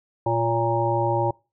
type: harmonic tone with a mistuned harmonic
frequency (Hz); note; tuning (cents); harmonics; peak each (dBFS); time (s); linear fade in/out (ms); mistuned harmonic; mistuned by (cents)
116.54; A#2; 0; 1 / 3 / 5 / 7 / 8; -26 / -26 / -26 / -26 / -26; 0.26-1.31; 5; 5; -39
effects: noise-tail reverb RT60 0.3 s tail -25 dB re dry